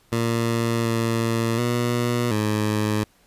15% pulse tone with pitch steps, 116 / 114.7 / 120.4 / 106.6 Hz, A#2 / A#2 / B2 / G#2, -8 / -28 / -44 / +46 cents, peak -14 dBFS, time 0.12-3.04 s, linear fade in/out 5 ms, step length 730 ms, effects pink hiss -59 dBFS RMS until 3.26 s + resampled to 32000 Hz

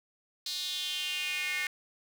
square tone with high-pass filter sweep, 164.81 Hz, E3, in tune, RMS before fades -34 dBFS, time 0.46-1.67 s, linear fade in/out 2 ms, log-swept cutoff 4200 to 2000 Hz, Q 5, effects none

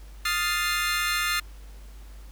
25% pulse chord, F dominant seventh, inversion third, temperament equal, 1244.5 / 1396.9 / 1760 / 2093 Hz, Eb6 / F6 / A6 / C7, 0 / 0 / 0 / 0 cents, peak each -26 dBFS, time 0.25-1.4 s, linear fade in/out 5 ms, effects added 50 Hz sine -41 dBFS peak until 2.31 s + pink hiss -55 dBFS RMS until 2.31 s

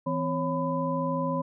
sine tone cluster, 164.3 / 258 / 549 / 1003 Hz, E3 / C4 / C#5 / B5, -5 / -24 / -17 / +26 cents, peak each -31 dBFS, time 0.06-1.42 s, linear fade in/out 10 ms, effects none

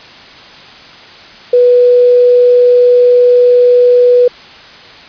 sine tone with quantisation, 491 Hz, B4, 10 cents flat, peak -3 dBFS, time 1.53-4.28 s, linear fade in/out 5 ms, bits 5, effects white hiss -34 dBFS RMS until 5.08 s + resampled to 11025 Hz

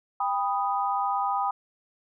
sine chord, G augmented, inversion none, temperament equal with one note detuned, 796.8 / 987.8 / 1244.5 Hz, G5 / B5 / D#6, +28 / 0 / 0 cents, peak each -27 / -29 / -29 dBFS, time 0.2-1.51 s, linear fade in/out 5 ms, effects none

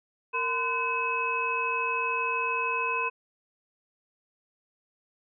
sine tone cluster, 463.4 / 1018 / 1508 / 2569 Hz, A#4 / C6 / F#6 / E7, -10 / -48 / +32 / -45 cents, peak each -35 / -29 / -38 / -29 dBFS, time 0.33-3.1 s, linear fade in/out 20 ms, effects none

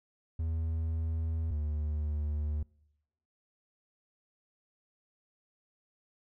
triangle tone pair in turn, 80.9 / 75.1 Hz, E2 / D2, -32 / +39 cents, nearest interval minor second, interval 129 cents, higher first, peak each -28 dBFS, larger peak neither, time 0.39-1.51 / 1.51-2.63 s, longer neither, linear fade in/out 5 ms, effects noise-tail reverb RT60 0.9 s tail -25 dB re dry

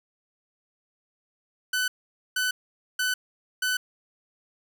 sawtooth tone bursts, 1503 Hz, F#6, 27 cents sharp, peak -20 dBFS, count 4, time 1.73-3.77 s, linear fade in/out 5 ms, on 150 ms, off 480 ms, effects none

